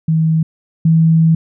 sine tone pair in turn, 160.2 / 162.34 Hz, E3 / E3, -49 / -26 cents, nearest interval unison, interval 23 cents, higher second, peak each -10 / -7 dBFS, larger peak second, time 0.08-0.43 / 0.85-1.35 s, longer second, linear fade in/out 5 ms, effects none

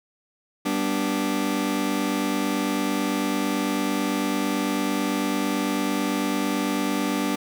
sawtooth chord, G major, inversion none, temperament just, 196 / 245 / 294 Hz, G3 / B3 / D4, 0 / -14 / +2 cents, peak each -24 / -24 / -21 dBFS, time 0.65-7.36 s, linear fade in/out 10 ms, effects none

